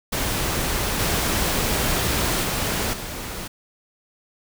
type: noise with level steps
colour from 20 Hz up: pink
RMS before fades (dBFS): -24 / -22 / -24 / -32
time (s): 0.12-3.48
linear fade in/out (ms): 10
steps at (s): 0.99 / 2.43 / 2.93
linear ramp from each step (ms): 5
effects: none